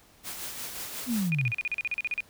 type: noise with tremolo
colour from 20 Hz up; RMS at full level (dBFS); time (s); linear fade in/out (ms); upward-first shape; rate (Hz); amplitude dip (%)
white; -36; 0.23-1.31; 50; sine; 5.6; 40
type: exponential sweep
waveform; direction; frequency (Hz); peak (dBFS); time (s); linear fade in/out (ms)
sine; down; 260 to 109; -25; 1.06-1.53; 50
type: tone bursts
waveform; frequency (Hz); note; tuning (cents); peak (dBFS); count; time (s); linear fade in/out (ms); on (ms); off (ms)
sine; 2452; D#7; -26; -26; 14; 1.32-2.205; 0; 27; 39
effects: pink hiss -58 dBFS RMS until 2.29 s